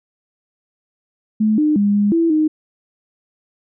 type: tone with pitch steps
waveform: sine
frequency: 215.6 / 303 / 203.6 / 205 / 332.2 / 309.5 Hz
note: A3 / D#4 / G#3 / G#3 / E4 / D#4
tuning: -35 / -46 / -34 / -22 / +13 / -9 cents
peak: -12 dBFS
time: 1.4-2.48 s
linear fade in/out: 10 ms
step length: 180 ms
effects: none